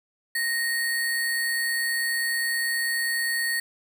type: tone with sample-and-hold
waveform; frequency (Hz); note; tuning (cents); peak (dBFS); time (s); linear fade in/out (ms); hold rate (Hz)
sine; 1864.7; A#6; 0; -23; 0.35-3.6; 5; 6300
effects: none